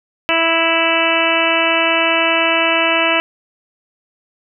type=harmonic tone; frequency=329.6 Hz; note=E4; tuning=in tune; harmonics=1 / 2 / 3 / 4 / 5 / 6 / 7 / 8 / 9; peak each=-23 / -19 / -22 / -22 / -24 / -24 / -21 / -18 / -21 dBFS; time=0.29-3.2 s; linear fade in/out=0 ms; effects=none